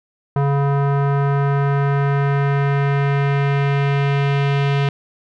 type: tone with low-pass filter sweep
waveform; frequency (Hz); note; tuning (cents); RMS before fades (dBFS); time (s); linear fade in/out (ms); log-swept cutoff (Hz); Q
square; 140.5; C#3; +24; -17; 0.36-4.89; 2; 1100 to 3000; 1.6
effects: none